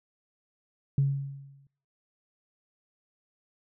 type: tone with exponential decay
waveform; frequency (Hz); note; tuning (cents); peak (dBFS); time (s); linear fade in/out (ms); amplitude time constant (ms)
sine; 138.59; C#3; 0; -18; 0.98-1.67; 2; 150
effects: noise-tail reverb RT60 0.7 s tail -26 dB re dry + tanh soft clip ceiling -15 dBFS